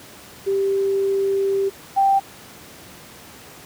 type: tone pair in turn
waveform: sine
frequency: 392.1 / 784.2 Hz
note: G4 / G5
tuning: 0 / 0 cents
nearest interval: octave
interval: 1200 cents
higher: second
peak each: -17 / -13 dBFS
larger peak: second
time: 0.46-1.7 / 1.96-2.2 s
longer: first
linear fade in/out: 20 ms
effects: pink hiss -42 dBFS RMS until 3.65 s + high-pass 100 Hz 12 dB/octave